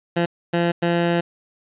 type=tone bursts at uneven times; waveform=15% pulse; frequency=171.4 Hz; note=F3; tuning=32 cents flat; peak=-11 dBFS; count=3; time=0.16-0.26 / 0.53-0.72 / 0.82-1.21 s; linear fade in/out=10 ms; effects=resampled to 8000 Hz + 8-bit